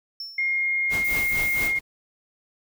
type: tone with exponential decay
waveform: triangle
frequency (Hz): 5400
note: E8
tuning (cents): +41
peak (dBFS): -28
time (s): 0.2-0.66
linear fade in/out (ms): 2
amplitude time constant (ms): 99
type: tone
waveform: sine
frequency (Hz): 2135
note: C7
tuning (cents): +34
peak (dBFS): -21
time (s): 0.38-1.79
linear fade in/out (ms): 5
type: noise with tremolo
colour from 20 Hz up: pink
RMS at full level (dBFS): -31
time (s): 0.89-1.81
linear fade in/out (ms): 50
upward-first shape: triangle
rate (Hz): 4.4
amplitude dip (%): 90
type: noise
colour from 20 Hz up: violet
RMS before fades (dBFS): -34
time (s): 1.04-1.68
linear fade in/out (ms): 10
effects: none